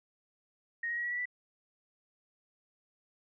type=tone with pitch steps; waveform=sine; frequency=1866 / 1886.6 / 1907.4 / 1928.5 / 1949.7 / 1971.3 Hz; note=A#6 / A#6 / A#6 / B6 / B6 / B6; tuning=+1 / +20 / +39 / -42 / -23 / -4 cents; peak=-32 dBFS; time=0.83-1.256 s; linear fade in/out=5 ms; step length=71 ms; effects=none